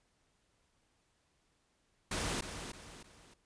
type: noise with echo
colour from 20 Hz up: pink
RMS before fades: -36 dBFS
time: 2.11-2.41 s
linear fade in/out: 5 ms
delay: 310 ms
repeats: 3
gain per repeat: -8 dB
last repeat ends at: 3.34 s
effects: pink hiss -75 dBFS RMS until 3.45 s + resampled to 22050 Hz